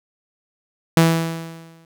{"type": "tone with exponential decay", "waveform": "sawtooth", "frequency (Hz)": 164.5, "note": "E3", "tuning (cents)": -3, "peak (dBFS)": -5, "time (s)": [0.97, 1.85], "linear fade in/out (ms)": 2, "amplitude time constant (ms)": 190, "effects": []}